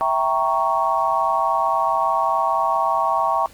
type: chord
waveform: sine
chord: E diminished seventh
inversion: none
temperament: equal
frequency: 659.3 / 784 / 932.3 / 1108.7 Hz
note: E5 / G5 / Bb5 / Db6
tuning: 0 / 0 / 0 / 0 cents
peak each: -24 / -23 / -22 / -21 dBFS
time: 0.01-3.46 s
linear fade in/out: 0 ms
effects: pink hiss -48 dBFS RMS until 3.53 s + Opus 32 kbps